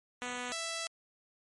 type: tone pair in turn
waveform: 5% pulse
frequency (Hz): 246.9 / 661.8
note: B3 / E5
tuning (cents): 0 / +7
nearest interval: octave + perfect fourth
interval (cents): 1707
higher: second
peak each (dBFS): -25 / -24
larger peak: second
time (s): 0.22-0.52 / 0.52-0.87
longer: second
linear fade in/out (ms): 0
effects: MP3 48 kbps